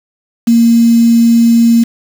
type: tone with quantisation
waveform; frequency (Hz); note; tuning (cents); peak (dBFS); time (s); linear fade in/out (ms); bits
sine; 232.2; A#3; -7; -4; 0.47-1.84; 10; 4
effects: none